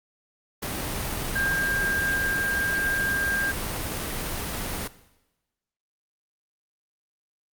sine tone in noise, 1600 Hz, G6, 35 cents sharp, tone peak -23 dBFS, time 1.35-3.52 s, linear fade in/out 10 ms, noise pink, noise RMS -30 dBFS, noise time 0.62-4.88 s, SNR +4 dB, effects noise-tail reverb RT60 1.0 s tail -17 dB re dry + Opus 32 kbps

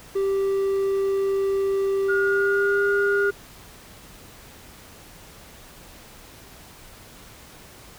triangle tone with pitch glide, 391.1 to 400.7 Hz, G4 to G4, -4 to +38 cents, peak -18 dBFS, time 0.15-3.31 s, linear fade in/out 10 ms, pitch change +42 cents, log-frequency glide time 2.06-2.84 s
sine tone, 1435 Hz, F6, 47 cents sharp, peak -22 dBFS, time 2.08-3.31 s, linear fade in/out 20 ms
effects pink hiss -46 dBFS RMS until 7.98 s

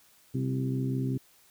harmonic tone with a mistuned harmonic, 65.4 Hz, C2, in tune, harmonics 2 / 3 / 4 / 5 / 6, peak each -29 / -39 / -32 / -41 / -40 dBFS, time 0.34-1.18 s, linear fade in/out 10 ms, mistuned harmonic 5, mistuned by +42 cents, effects white hiss -61 dBFS RMS until 1.5 s

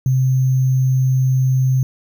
sine tone with sample-and-hold, 130 Hz, C3, 11 cents flat, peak -12 dBFS, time 0.06-1.83 s, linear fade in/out 2 ms, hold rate 6300 Hz, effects none

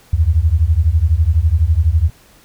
sine beating tone pair, 74.6 / 86.6 Hz, D2 / F2, +28 / -14 cents, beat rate 12 Hz, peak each -13 dBFS, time 0.13-2.1 s, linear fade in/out 5 ms, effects pink hiss -48 dBFS RMS until 2.44 s

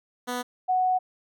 10% pulse / sine tone pair in turn, 246.9 / 739.9 Hz, B3 / F#5, 0 / 0 cents, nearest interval octave + perfect fifth, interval 1900 cents, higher second, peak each -20 dBFS, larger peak neither, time 0.27-0.43 / 0.68-0.99 s, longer second, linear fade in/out 20 ms, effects none

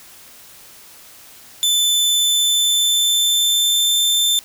sawtooth tone with pitch glide, 3520 to 3557 Hz, A7 to A7, 0 to +18 cents, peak -11 dBFS, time 1.63-4.39 s, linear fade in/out 0 ms, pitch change +18 cents, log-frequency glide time 2.1-3.99 s, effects white hiss -43 dBFS RMS until 4.44 s

